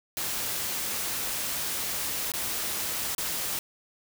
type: noise with dropouts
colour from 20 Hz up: white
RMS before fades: -31 dBFS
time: 0.17-3.59 s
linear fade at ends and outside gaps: 1 ms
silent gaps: 2.319-2.337 / 3.149-3.181 s
effects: none